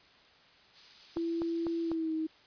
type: noise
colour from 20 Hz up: violet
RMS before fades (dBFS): -41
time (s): 0.73-1.96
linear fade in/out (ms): 50
type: tone with pitch glide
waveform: sine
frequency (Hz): 334 to 317.1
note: E4 to D#4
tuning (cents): +23 to +33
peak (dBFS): -30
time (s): 1.16-2.27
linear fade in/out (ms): 10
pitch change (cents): -90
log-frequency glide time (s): 1.82-2.13
type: click train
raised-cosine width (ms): 1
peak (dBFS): -26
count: 4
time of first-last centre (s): 1.17-1.916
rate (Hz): 4.02
effects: white hiss -60 dBFS RMS until 2.46 s + resampled to 11025 Hz